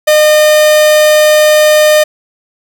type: tone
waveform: 45% pulse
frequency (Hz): 609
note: D#5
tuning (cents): -37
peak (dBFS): -4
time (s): 0.07-2.04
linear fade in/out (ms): 10
effects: none